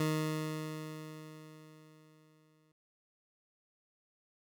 20% pulse tone with exponential decay, 155.56 Hz, D#3, in tune, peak -24 dBFS, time 0-2.72 s, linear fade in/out 2 ms, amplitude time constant 590 ms, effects none

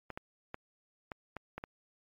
clicks, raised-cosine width 0.5 ms, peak -25 dBFS, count 7, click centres 0.103 / 0.175 / 0.544 / 1.118 / 1.367 / 1.58 / 1.639 s, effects MP3 64 kbps

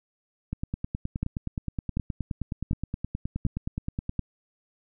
two click trains, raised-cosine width 5 ms, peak -14 / -17 dBFS, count 5 / 35, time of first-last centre 1.23-4.193 / 0.53-4.094 s, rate 1.35 / 9.54 Hz, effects none

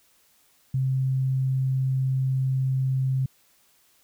sine tone, 131.9 Hz, C3, 14 cents sharp, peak -21 dBFS, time 0.74-3.26 s, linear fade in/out 5 ms, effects white hiss -62 dBFS RMS until 4.03 s

